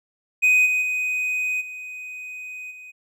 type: tone with level steps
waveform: triangle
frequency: 2501 Hz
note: D#7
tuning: 8 cents sharp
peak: -12 / -17 / -20 / -31 / -37 dBFS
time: 0.42-2.92 s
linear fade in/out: 20 ms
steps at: 0.65 / 0.81 / 1.6 / 2.7 s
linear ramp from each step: 20 ms
effects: none